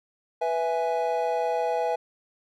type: chord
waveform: triangle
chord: E major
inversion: second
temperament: equal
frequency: 493.9 / 659.3 / 830.6 Hz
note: B4 / E5 / G#5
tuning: 0 / 0 / 0 cents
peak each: -26 dBFS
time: 0.41-1.96 s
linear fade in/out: 10 ms
effects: none